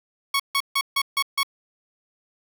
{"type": "tone bursts", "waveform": "15% pulse", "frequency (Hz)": 1108.7, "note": "C#6", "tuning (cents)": 0, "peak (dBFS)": -13, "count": 6, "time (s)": [0.34, 1.432], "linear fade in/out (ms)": 5, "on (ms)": 57, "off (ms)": 150, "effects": []}